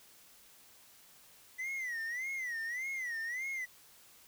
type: tone with vibrato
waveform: triangle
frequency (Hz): 1975.5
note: B6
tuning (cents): 0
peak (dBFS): -34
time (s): 1.58-3.66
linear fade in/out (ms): 20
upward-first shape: sine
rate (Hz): 1.7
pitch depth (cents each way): 160
effects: white hiss -60 dBFS RMS until 4.27 s